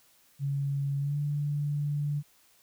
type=tone with pitch glide; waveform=sine; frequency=140 to 145.95 Hz; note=C#3 to D3; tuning=+18 to -10 cents; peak=-27 dBFS; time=0.39-2.23 s; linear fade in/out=50 ms; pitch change=+72 cents; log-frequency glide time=0.99-1.17 s; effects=white hiss -63 dBFS RMS until 2.62 s